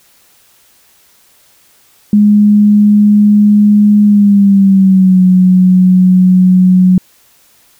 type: tone with pitch glide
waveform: sine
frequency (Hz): 207.7 to 183.97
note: G#3 to F#3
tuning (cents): 0 to -10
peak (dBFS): -3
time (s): 2.13-6.98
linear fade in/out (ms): 2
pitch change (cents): -210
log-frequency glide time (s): 4.04-5.22
effects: white hiss -48 dBFS RMS until 7.79 s